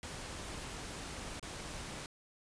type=noise with dropouts; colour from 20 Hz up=pink; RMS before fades=-44 dBFS; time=0.03-2.06 s; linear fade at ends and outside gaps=1 ms; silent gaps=1.396-1.427 s; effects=resampled to 22050 Hz